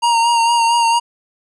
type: tone with vibrato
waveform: square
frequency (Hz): 932.3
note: A#5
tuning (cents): 0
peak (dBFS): -12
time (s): 0.02-1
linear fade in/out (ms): 20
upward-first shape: sine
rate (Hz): 4.4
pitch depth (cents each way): 29
effects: resampled to 24000 Hz